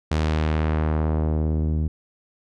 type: tone with low-pass filter sweep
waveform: sawtooth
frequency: 77.8 Hz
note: D#2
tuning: in tune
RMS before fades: -22 dBFS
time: 0.11-1.88 s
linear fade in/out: 5 ms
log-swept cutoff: 6400 to 210 Hz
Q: 0.82
effects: none